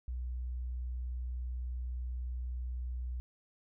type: tone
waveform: sine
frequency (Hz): 61.74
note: B1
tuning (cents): 0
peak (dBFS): -35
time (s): 0.08-3.2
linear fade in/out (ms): 0
effects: none